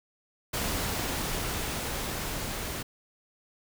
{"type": "noise with level ramp", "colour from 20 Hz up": "pink", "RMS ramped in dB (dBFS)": [-30, -35], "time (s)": [0.53, 2.83], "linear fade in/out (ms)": 10, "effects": []}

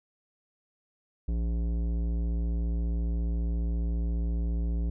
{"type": "tone with tanh clipping", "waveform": "sine", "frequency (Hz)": 57.3, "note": "A#1", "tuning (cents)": -29, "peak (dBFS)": -28, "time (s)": [1.28, 4.9], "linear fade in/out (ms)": 5, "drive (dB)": 14, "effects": []}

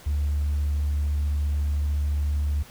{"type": "tone", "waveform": "sine", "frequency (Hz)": 73.1, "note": "D2", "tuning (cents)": -7, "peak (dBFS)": -20, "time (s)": [0.06, 2.63], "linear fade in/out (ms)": 10, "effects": ["tanh soft clip ceiling -19 dBFS", "pink hiss -48 dBFS RMS until 2.7 s"]}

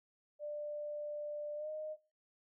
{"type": "tone with pitch glide", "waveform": "sine", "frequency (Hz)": [593, 616.8], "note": ["D5", "D#5"], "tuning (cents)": [17, -15], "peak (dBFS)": -39, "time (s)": [0.39, 1.97], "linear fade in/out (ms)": 50, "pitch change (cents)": 68, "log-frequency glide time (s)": [1.56, 1.69], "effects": ["noise-tail reverb RT60 0.3 s tail -18 dB re dry"]}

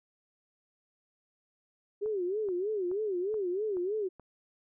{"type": "tone with vibrato", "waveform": "sine", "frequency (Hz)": 391.6, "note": "G4", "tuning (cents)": -2, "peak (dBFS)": -29, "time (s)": [2.01, 4.09], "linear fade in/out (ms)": 20, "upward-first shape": "sine", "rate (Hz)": 3.2, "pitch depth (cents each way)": 190}
{"type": "click train", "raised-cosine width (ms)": 1, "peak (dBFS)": -36, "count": 6, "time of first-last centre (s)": [2.06, 4.197], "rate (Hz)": 2.34}
{"effects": []}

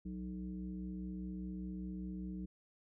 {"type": "tone with frequency modulation", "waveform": "sine", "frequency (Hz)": 185, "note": "F#3", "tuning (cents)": 0, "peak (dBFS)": -40, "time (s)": [0.05, 2.46], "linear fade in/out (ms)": 10, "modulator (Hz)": 125, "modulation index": 0.88, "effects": []}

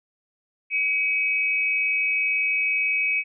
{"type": "tone pair together", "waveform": "sine", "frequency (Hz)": [2270, 2548], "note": ["C#7", "D#7"], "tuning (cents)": [41, 41], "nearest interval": "major second", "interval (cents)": 200, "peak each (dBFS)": -23, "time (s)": [0.7, 3.24], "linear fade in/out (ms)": 50, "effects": []}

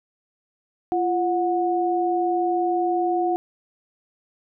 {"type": "tone pair together", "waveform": "sine", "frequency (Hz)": [344.7, 730.4], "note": ["F4", "F#5"], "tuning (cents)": [-23, -23], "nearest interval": "octave + minor second", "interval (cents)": 1300, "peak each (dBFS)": -22, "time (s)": [0.92, 3.36], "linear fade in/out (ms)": 0, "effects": []}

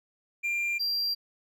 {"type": "tone pair in turn", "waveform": "triangle", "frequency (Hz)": [2386, 4739], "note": ["D7", "D8"], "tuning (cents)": [27, 15], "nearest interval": "octave", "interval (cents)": 1188, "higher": "second", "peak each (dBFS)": -25, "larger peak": "neither", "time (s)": [[0.43, 0.79], [0.79, 1.15]], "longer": "neither", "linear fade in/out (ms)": 20, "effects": []}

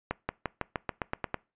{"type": "accelerating click train", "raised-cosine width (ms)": 0.5, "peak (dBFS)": -14, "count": 10, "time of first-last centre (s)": [0.11, 1.343], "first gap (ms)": 180, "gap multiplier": 0.93, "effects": ["noise-tail reverb RT60 0.3 s tail -23 dB re dry", "resampled to 8000 Hz"]}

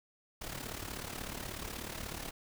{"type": "noise with amplitude modulation", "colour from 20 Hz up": "pink", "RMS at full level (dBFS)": -39, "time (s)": [0.41, 2.31], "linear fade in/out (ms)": 10, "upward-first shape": "sine", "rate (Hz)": 36.4, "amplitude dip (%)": 70, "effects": []}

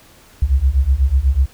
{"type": "beating tone pair", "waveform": "sine", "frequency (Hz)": [62.8, 70.9], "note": ["B1", "C#2"], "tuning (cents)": [30, 40], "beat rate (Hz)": 8.1, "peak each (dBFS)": [-15, -14], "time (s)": [0.42, 1.46], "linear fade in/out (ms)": 5, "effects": ["pink hiss -47 dBFS RMS until 1.53 s"]}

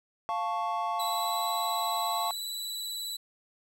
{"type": "chord", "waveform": "triangle", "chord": "F augmented", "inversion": "none", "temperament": "equal", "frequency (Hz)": [698.5, 880, 1108.7], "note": ["F5", "A5", "C#6"], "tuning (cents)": [0, 0, 0], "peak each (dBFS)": -31, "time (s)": [0.29, 2.31], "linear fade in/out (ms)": 0}
{"type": "tone with vibrato", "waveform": "sawtooth", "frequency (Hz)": 3951, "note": "B7", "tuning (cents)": 0, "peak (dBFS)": -31, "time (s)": [0.99, 3.17], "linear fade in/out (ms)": 10, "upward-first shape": "square", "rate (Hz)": 19, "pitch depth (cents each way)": 14}
{"effects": []}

